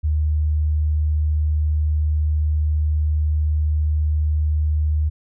sine tone, 76.2 Hz, D#2, 36 cents flat, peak -16 dBFS, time 0.03-5.1 s, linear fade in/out 20 ms, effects none

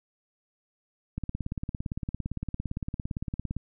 click train, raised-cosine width 5 ms, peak -19 dBFS, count 43, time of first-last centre 1.18-3.566 s, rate 17.6 Hz, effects none

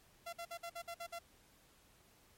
sawtooth tone bursts, 682 Hz, F5, 41 cents flat, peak -39 dBFS, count 8, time 0.26-1.191 s, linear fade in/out 10 ms, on 70 ms, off 53 ms, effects pink hiss -67 dBFS RMS until 2.37 s + MP3 64 kbps

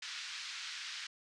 white band-pass noise, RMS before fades -44 dBFS, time 0.02-1.07 s, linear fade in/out 5 ms, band 1400 to 5200 Hz, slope 24 dB/octave, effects resampled to 22050 Hz

